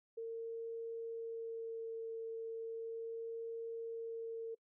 sine tone with vibrato, 455.3 Hz, A#4, 41 cents flat, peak -40 dBFS, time 0.17-4.55 s, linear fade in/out 10 ms, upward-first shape sine, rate 0.36 Hz, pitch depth 10 cents each way, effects noise-tail reverb RT60 0.1 s tail -24 dB re dry

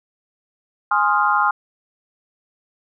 sine chord, F minor seventh, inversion first, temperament equal, 830.6 / 1046.5 / 1244.5 / 1396.9 Hz, Ab5 / C6 / Eb6 / F6, 0 / 0 / 0 / 0 cents, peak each -20 dBFS, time 0.91-1.51 s, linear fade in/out 5 ms, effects none

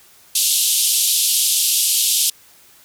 white band-pass noise, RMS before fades -17 dBFS, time 0.35-2.3 s, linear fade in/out 5 ms, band 2900 to 13000 Hz, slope 48 dB/octave, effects white hiss -49 dBFS RMS until 2.84 s

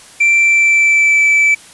triangle tone with pitch glide, 2349 to 2314 Hz, D7 to D7, 0 to -26 cents, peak -6 dBFS, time 0.2-1.55 s, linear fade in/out 10 ms, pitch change -26 cents, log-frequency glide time 0.34-1.24 s, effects white hiss -39 dBFS RMS until 1.73 s + resampled to 24000 Hz

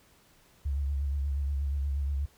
sine tone with vibrato, 70 Hz, C#2, 18 cents sharp, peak -27 dBFS, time 0.65-2.26 s, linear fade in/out 10 ms, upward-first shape sine, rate 8.4 Hz, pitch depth 55 cents each way, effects pink hiss -62 dBFS RMS until 2.37 s

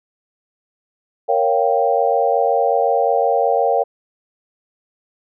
sine chord, G half-diminished seventh, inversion first, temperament equal, 466.2 / 554.4 / 698.5 / 784 Hz, Bb4 / Db5 / F5 / G5, 0 / 0 / 0 / 0 cents, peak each -19 dBFS, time 1.28-3.84 s, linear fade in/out 20 ms, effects none

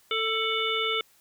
harmonic tone with a mistuned harmonic, 443.9 Hz, A4, 15 cents sharp, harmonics 1 / 3 / 5 / 7 / 8, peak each -31 / -31 / -31 / -31 / -31 dBFS, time 0.11-1.01 s, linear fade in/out 2 ms, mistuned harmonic 7, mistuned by -83 cents, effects white hiss -61 dBFS RMS until 1.2 s

